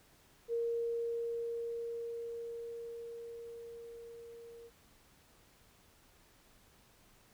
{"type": "tone with level ramp", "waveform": "sine", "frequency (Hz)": 466.2, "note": "A#4", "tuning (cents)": 0, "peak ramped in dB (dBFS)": [-31, -50], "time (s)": [0.48, 4.71], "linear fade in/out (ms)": 50, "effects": ["pink hiss -65 dBFS RMS until 7.33 s"]}